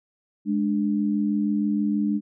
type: tone pair together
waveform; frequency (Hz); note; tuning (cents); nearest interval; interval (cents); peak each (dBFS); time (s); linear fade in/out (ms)
sine; 208.3 / 294.6; G#3 / D4; +5 / +6; tritone; 601; -22 / -25; 0.45-2.21; 50
effects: none